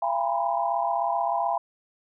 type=tone cluster; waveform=sine; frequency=682 / 809 / 932 / 979 / 1015 Hz; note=F5 / G#5 / A#5 / B5 / B5; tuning=-41 / -46 / -1 / -15 / +47 cents; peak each=-27 / -27 / -35 / -31 / -32 dBFS; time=0.02-1.58 s; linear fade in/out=5 ms; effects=none